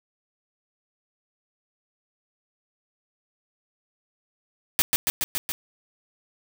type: noise with echo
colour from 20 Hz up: white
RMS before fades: -19 dBFS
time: 4.79-4.82 s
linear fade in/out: 0 ms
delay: 140 ms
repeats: 5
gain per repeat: -2 dB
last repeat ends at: 5.52 s
effects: none